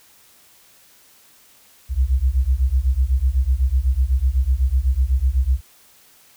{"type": "beating tone pair", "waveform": "sine", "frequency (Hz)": [61, 69], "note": ["B1", "C#2"], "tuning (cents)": [-21, -7], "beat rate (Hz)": 8, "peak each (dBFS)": -18, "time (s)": [1.89, 5.61], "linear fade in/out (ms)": 50, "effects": ["white hiss -52 dBFS RMS until 6.36 s"]}